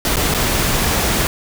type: noise with dropouts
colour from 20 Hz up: pink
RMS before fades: -17 dBFS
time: 0.05-1.27 s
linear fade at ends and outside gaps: 1 ms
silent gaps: 0.159-0.168 / 0.34-0.346 s
effects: none